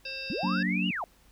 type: harmonic tone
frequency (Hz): 533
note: C5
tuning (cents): +32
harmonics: 1 / 3 / 5 / 7 / 9 / 10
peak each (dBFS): -45 / -47 / -37 / -44 / -41 / -47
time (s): 0.05-0.63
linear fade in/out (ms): 5
type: linear two-way sweep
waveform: sine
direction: up then down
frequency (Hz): 160.6 to 2944 to 608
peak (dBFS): -30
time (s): 0.3-1.04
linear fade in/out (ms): 0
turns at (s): 0.88
type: chord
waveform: sine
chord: Gb augmented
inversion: none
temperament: just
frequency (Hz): 185 / 231.2 / 289.1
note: Gb3 / Bb3 / D4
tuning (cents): 0 / -14 / -27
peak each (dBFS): -28 / -33 / -34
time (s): 0.43-0.91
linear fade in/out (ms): 5
effects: added 48 Hz sine -62 dBFS peak until 1.31 s + pink hiss -62 dBFS RMS until 1.31 s